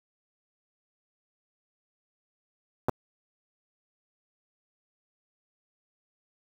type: clicks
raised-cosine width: 1 ms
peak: -11 dBFS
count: 2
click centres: 2.885 / 2.893 s
effects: high-pass 60 Hz 12 dB/octave + 7-bit

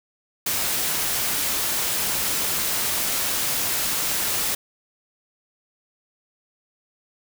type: noise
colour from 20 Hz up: white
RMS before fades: -24 dBFS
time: 0.46-4.55 s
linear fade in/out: 5 ms
effects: none

